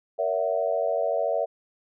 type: chord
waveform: sine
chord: F# dominant seventh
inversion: first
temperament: equal with one note detuned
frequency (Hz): 466.2 / 565.7 / 659.3 / 740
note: A#4 / C#5 / E5 / F#5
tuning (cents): 0 / +35 / 0 / 0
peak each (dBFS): -30 / -27 / -26 / -32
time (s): 0.18-1.46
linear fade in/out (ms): 20
effects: none